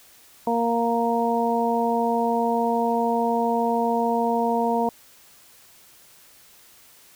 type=harmonic tone; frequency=233.1 Hz; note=A#3; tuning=in tune; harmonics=1 / 2 / 3 / 4; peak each=-25 / -25 / -25 / -25 dBFS; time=0.47-4.89 s; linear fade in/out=2 ms; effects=white hiss -52 dBFS RMS until 7.15 s